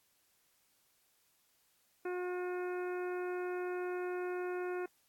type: harmonic tone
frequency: 360 Hz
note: F#4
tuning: 47 cents flat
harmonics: 1 / 2 / 3 / 4 / 5 / 6 / 7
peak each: -36 / -46 / -50 / -47 / -54 / -58 / -55 dBFS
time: 2.05-4.86 s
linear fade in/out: 5 ms
effects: white hiss -73 dBFS RMS until 5.08 s + AAC 64 kbps